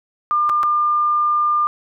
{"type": "tone with dropouts", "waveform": "sine", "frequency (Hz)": 1200, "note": "D6", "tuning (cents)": 37, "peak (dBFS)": -14, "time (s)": [0.31, 1.67], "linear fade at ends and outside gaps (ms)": 0, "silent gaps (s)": [[0.493, 0.497], [0.631, 0.635]], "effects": []}